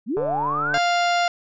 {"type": "linear sweep", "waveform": "sine", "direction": "up", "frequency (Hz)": [185, 1661.2], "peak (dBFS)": -21, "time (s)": [0.06, 0.79], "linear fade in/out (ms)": 50}
{"type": "click train", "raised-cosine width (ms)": 1, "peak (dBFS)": -18, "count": 90, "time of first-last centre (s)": [0.17, 0.775], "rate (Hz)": 147}
{"type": "harmonic tone", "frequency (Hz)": 698.5, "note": "F5", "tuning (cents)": 0, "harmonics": [1, 2, 3, 4, 5, 6, 7, 8, 10], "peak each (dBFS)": [-19, -25, -29, -31, -33, -35, -36, -37, -39], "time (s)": [0.74, 1.28], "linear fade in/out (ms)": 2}
{"effects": []}